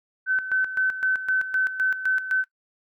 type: tone with tremolo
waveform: sine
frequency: 1525 Hz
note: G6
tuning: 48 cents flat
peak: -19 dBFS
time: 0.26-2.45 s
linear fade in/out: 50 ms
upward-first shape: square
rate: 3.9 Hz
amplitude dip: 70%
effects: noise-tail reverb RT60 0.1 s tail -18 dB re dry